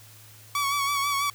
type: tone with vibrato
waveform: sawtooth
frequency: 1130 Hz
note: C#6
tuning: 33 cents sharp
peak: -20 dBFS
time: 0.55-1.3 s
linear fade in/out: 2 ms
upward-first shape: sine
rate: 6.1 Hz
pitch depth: 39 cents each way
effects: added 107 Hz sine -51 dBFS peak until 1.34 s + white hiss -51 dBFS RMS until 1.34 s